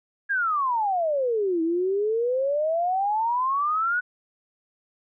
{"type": "exponential two-way sweep", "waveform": "sine", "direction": "down then up", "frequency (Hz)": [1661.2, 320.6, 1491], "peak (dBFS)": -21, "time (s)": [0.29, 4.01], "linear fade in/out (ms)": 20, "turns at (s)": 1.62, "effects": []}